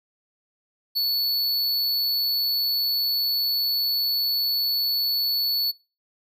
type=tone; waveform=square; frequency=4435 Hz; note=C#8; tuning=in tune; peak=-21 dBFS; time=0.95-5.72 s; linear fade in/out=20 ms; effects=noise-tail reverb RT60 0.3 s tail -22 dB re dry